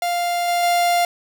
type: tone with level steps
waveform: 45% pulse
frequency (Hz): 698.5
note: F5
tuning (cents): 0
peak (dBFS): -19 / -17 / -15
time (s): 0.02-1.05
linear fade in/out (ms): 2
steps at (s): 0.48 / 0.63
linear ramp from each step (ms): 2
effects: none